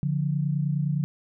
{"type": "tone pair together", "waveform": "sine", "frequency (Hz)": [144.83, 174.61], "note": ["D3", "F3"], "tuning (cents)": [-24, 0], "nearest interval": "minor third", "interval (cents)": 324, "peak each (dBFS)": [-24, -28], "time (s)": [0.03, 1.04], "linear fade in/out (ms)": 0, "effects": []}